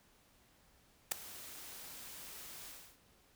white noise with ADSR envelope, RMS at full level -30 dBFS, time 1.11-2.98 s, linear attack 10 ms, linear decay 4 ms, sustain -20 dB, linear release 310 ms, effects pink hiss -68 dBFS RMS until 3.35 s

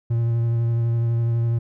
triangle tone with vibrato, 116.54 Hz, A#2, in tune, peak -16 dBFS, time 0.1-1.59 s, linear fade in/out 10 ms, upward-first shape triangle, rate 12 Hz, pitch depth 19 cents each way, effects none

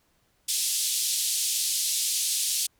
white band-pass noise, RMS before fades -27 dBFS, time 0.48-2.67 s, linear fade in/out 10 ms, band 3300 to 11000 Hz, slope 24 dB/octave, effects pink hiss -68 dBFS RMS until 2.79 s

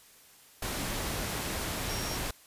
sine tone in noise, 5588 Hz, F8, in tune, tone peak -40 dBFS, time 1.89-2.17 s, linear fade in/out 5 ms, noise pink, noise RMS -34 dBFS, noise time 0.62-2.31 s, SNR -9 dB, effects white hiss -57 dBFS RMS until 2.46 s + resampled to 32000 Hz

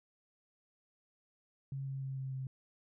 sine tone with pitch steps, 136.3 / 135.2 / 134.11 / 133.03 / 131.96 Hz, C#3 / C#3 / C3 / C3 / C3, -29 / -43 / +43 / +29 / +15 cents, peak -37 dBFS, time 1.72-2.47 s, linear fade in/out 2 ms, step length 150 ms, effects none

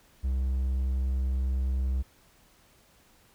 triangle tone, 65.1 Hz, C2, 8 cents flat, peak -23 dBFS, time 0.23-2.03 s, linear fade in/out 20 ms, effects pink hiss -61 dBFS RMS until 3.34 s

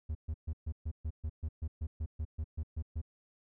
triangle tone bursts, 77.78 Hz, D#2, in tune, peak -31 dBFS, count 16, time 0.09-3.016 s, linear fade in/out 10 ms, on 61 ms, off 130 ms, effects none

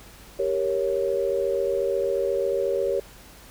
sine chord, G diminished, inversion none, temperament equal, 392 / 466.2 / 554.4 Hz, G4 / Bb4 / Db5, 0 / 0 / 0 cents, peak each -26 / -27 / -25 dBFS, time 0.39-3 s, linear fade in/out 5 ms, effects added 49 Hz sine -51 dBFS peak until 3.5 s + pink hiss -48 dBFS RMS until 3.5 s

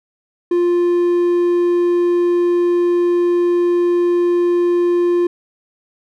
triangle tone, 350 Hz, F4, 4 cents sharp, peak -10 dBFS, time 0.51-5.27 s, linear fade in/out 5 ms, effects none

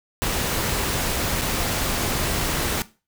pink noise with dropouts, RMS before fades -24 dBFS, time 0.22-2.82 s, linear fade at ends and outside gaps 0 ms, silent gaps 1.413-1.418 s, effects noise-tail reverb RT60 0.3 s tail -17 dB re dry

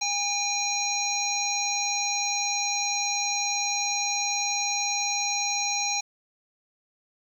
harmonic tone with a mistuned harmonic, 811 Hz, G#5, 41 cents flat, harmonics 1 / 3 / 5 / 7 / 8, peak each -31 / -31 / -31 / -31 / -31 dBFS, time 0.01-6.01 s, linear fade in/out 10 ms, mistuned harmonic 8, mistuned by +21 cents, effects 9-bit

